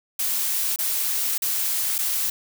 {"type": "noise with dropouts", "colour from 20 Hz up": "blue", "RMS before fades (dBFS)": -24, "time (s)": [0.19, 2.3], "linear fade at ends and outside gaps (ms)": 5, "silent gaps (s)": [[0.761, 0.787], [1.38, 1.42], [1.982, 1.987]], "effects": []}